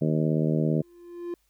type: harmonic tone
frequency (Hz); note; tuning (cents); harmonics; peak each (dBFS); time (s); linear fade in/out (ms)
78; D#2; +5; 2 / 3 / 4 / 5 / 6 / 7 / 8; -24 / -28 / -30 / -32 / -34 / -35 / -36; 0.01-0.82; 10
type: tone with exponential growth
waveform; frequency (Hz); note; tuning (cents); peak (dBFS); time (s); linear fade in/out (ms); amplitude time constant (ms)
triangle; 347.2; F4; -10; -26; 0.6-1.34; 1; 160
effects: added 50 Hz sine -70 dBFS peak until 1.49 s + white hiss -71 dBFS RMS until 1.49 s